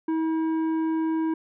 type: tone with tanh clipping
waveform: triangle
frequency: 321.1 Hz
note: E4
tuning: 45 cents flat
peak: -24 dBFS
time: 0.08-1.34 s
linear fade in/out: 5 ms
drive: 13 dB
effects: none